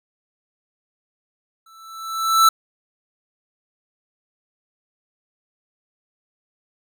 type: tone with exponential growth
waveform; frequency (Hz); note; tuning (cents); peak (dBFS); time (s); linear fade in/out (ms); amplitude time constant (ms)
square; 1323; E6; +6; -9; 1.66-2.49; 5; 180
effects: none